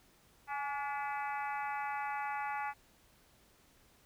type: harmonic tone with a mistuned harmonic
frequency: 286.9 Hz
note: D4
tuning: 40 cents flat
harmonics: 3 / 4 / 5 / 6 / 7 / 8 / 9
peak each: -37 / -44 / -44 / -48 / -46 / -51 / -51 dBFS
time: 0.47-2.74 s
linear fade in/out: 50 ms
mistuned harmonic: 3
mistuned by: -40 cents
effects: pink hiss -66 dBFS RMS until 4.05 s